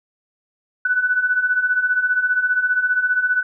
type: beating tone pair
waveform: sine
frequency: 1480 / 1495 Hz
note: F#6 / F#6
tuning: 0 / +17 cents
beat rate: 15 Hz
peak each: -22 / -17 dBFS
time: 0.85-3.43 s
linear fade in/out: 5 ms
effects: none